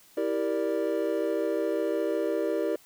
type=chord; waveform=triangle; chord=E half-diminished seventh; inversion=none; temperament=equal with one note detuned; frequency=326.4 / 392 / 466.2 / 587.3 Hz; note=E4 / G4 / Bb4 / D5; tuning=-17 / 0 / 0 / 0 cents; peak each=-29 dBFS; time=0.17-2.76 s; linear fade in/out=5 ms; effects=white hiss -57 dBFS RMS until 2.85 s